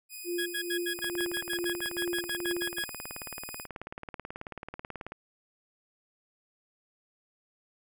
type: tone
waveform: 5% pulse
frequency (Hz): 2489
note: D#7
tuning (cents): 0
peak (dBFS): -31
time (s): 0.09-3.67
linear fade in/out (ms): 50
type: tone with tremolo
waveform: sine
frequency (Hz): 349.2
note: F4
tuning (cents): 0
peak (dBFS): -29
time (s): 0.24-2.83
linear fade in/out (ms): 50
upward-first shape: triangle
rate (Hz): 2.3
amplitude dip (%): 85
type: tone bursts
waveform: 25% pulse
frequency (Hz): 1661.2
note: G#6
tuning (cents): 0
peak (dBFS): -27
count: 16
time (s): 0.38-2.847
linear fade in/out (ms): 10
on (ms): 82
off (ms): 77
type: click train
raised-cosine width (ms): 0.5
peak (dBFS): -24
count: 77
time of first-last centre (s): 0.99-5.12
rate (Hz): 18.4
effects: none